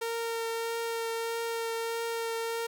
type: tone with vibrato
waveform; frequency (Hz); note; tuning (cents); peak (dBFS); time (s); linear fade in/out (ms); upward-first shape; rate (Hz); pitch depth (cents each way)
sawtooth; 459.1; A#4; -26; -27; 0.01-2.67; 10; triangle; 1.6; 13
effects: none